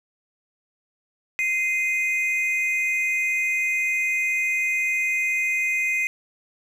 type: tone pair together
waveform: triangle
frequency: 2081 / 2489 Hz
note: C7 / D#7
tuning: -10 / 0 cents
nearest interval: minor third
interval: 310 cents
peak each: -22 dBFS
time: 1.39-6.07 s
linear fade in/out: 0 ms
effects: none